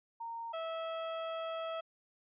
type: tone pair in turn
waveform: sine / 30% pulse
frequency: 923 / 652.7 Hz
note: A#5 / E5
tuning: -17 / -17 cents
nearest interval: tritone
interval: 600 cents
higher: first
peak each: -39 / -34 dBFS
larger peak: second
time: 0.2-0.53 / 0.53-1.81 s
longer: second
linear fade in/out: 10 ms
effects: resampled to 8000 Hz